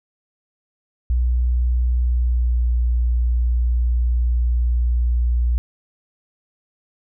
sine tone with pitch glide, 61 to 59.92 Hz, B1 to A#1, -21 to +48 cents, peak -15 dBFS, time 1.1-5.58 s, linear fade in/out 0 ms, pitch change -31 cents, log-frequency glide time 2-2.68 s, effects none

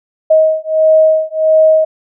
sine beating tone pair, 630 / 631.5 Hz, D#5 / D#5, +21 / +26 cents, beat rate 1.5 Hz, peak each -10 dBFS, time 0.3-1.85 s, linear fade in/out 10 ms, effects none

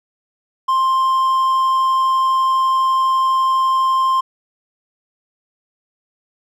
triangle tone, 1052 Hz, C6, 9 cents sharp, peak -11 dBFS, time 0.68-4.21 s, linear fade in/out 10 ms, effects none

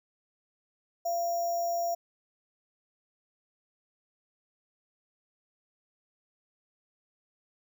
sine tone with sample-and-hold, 686 Hz, F5, 31 cents flat, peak -27 dBFS, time 1.05-1.95 s, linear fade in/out 10 ms, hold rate 6300 Hz, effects none

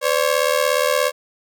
sawtooth ring-modulated tone, 547 Hz, C#5, 23 cents flat, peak -9 dBFS, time 0.01-1.12 s, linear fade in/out 50 ms, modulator 38.5 Hz, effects none

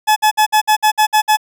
40% pulse tone bursts, 856 Hz, A5, 48 cents flat, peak -8 dBFS, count 9, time 0.07-1.371 s, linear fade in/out 20 ms, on 93 ms, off 58 ms, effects none

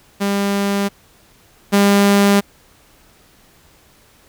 sawtooth tone pair in turn, 200 / 200.9 Hz, G3 / G3, +35 / +43 cents, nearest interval unison, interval 8 cents, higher second, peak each -12 / -6 dBFS, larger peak second, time 0.2-0.89 / 1.72-2.41 s, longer neither, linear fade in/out 20 ms, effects pink hiss -51 dBFS RMS until 4.28 s

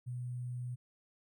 sine tone with sample-and-hold, 123.47 Hz, B2, in tune, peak -37 dBFS, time 0.06-0.76 s, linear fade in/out 20 ms, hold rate 8820 Hz, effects none

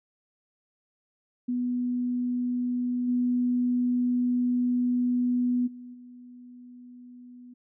sine tone with level steps, 246.5 Hz, B3, 3 cents flat, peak -25 / -22 / -40 / -44 dBFS, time 1.48-7.54 s, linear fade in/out 10 ms, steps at 3.07 / 5.66 / 5.93 s, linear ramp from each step 20 ms, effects none

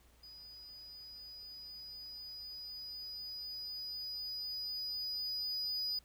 triangle tone with level ramp, 4948 Hz, D#8, 10 cents flat, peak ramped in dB -50 to -33 dBFS, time 0.23-5.99 s, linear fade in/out 5 ms, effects added 60 Hz sine -65 dBFS peak until 6.04 s + pink hiss -68 dBFS RMS until 6.04 s

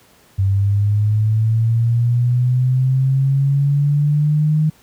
sine linear sweep, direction up, 96.2 to 155.56 Hz, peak -12 dBFS, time 0.38-4.7 s, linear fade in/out 10 ms, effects pink hiss -51 dBFS RMS until 4.82 s + high-pass 60 Hz 12 dB/octave

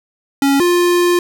square tone pair in turn, 277.4 / 351.5 Hz, C#4 / F4, +1 / +11 cents, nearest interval major third, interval 410 cents, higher second, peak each -11 dBFS, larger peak neither, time 0.42-0.6 / 0.6-1.19 s, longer second, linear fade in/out 2 ms, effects none

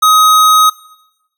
square tone, 1260 Hz, D#6, 21 cents sharp, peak -6 dBFS, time 0.02-0.7 s, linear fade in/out 10 ms, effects noise-tail reverb RT60 0.9 s tail -19 dB re dry

